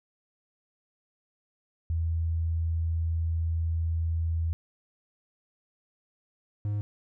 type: tone pair in turn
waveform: sine / triangle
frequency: 82.2 / 103.57 Hz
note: E2 / G#2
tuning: -4 / -4 cents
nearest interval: major third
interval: 400 cents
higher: second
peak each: -25 dBFS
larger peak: neither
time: 1.9-4.53 / 6.65-6.81 s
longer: first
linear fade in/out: 0 ms
effects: none